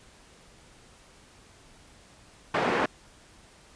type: band-pass noise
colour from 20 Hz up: pink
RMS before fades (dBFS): -26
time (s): 2.54-2.86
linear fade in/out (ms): 5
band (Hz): 290 to 1800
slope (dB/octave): 12
effects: pink hiss -55 dBFS RMS until 3.75 s + resampled to 22050 Hz